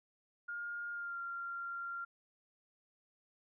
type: tone with pitch glide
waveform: sine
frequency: 1416 to 1384.5 Hz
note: F6 to F6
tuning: +23 to -15 cents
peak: -39 dBFS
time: 0.48-2.05 s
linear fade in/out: 10 ms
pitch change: -38 cents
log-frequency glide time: 0.92-1.18 s
effects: none